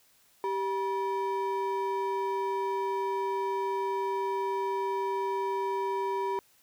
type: ring-modulated tone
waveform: triangle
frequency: 678 Hz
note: E5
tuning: 49 cents sharp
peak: -23 dBFS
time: 0.44-6.39 s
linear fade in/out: 0 ms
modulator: 287 Hz
effects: white hiss -64 dBFS RMS until 6.62 s